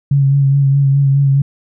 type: tone with vibrato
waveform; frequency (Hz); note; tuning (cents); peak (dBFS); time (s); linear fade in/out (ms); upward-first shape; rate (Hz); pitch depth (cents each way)
sine; 138.59; C#3; 0; -8; 0.11-1.42; 5; sine; 4.8; 28
effects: none